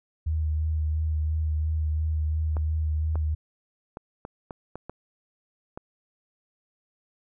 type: tone with vibrato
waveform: sine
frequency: 77.78 Hz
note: D#2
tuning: in tune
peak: -23 dBFS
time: 0.26-3.35 s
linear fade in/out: 10 ms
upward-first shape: sine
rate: 2.9 Hz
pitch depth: 22 cents each way
type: clicks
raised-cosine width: 1 ms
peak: -22 dBFS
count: 8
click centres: 2.568 / 3.156 / 3.971 / 4.251 / 4.508 / 4.756 / 4.896 / 5.775 s
effects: none